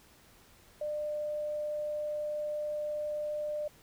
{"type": "tone", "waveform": "sine", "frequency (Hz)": 599, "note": "D5", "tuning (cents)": 34, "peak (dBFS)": -32, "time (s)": [0.81, 3.68], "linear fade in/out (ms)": 5, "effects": ["pink hiss -60 dBFS RMS until 3.82 s"]}